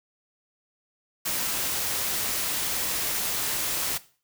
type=noise; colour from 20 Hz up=white; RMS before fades=-28 dBFS; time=1.25-3.98 s; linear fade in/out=10 ms; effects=noise-tail reverb RT60 0.4 s tail -17 dB re dry